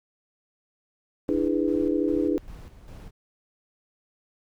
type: noise with tremolo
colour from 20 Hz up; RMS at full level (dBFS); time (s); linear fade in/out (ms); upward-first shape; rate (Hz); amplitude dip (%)
brown; -41; 1.28-3.11; 10; square; 2.5; 55
type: chord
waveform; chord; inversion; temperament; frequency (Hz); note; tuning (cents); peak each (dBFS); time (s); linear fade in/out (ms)
sine; E dominant seventh; third; just; 296.7 / 329.6 / 412 / 494.4; D4 / E4 / G#4 / B4; +18 / 0 / -14 / +2; -25 / -26 / -28 / -30; 1.29-2.38; 0
effects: none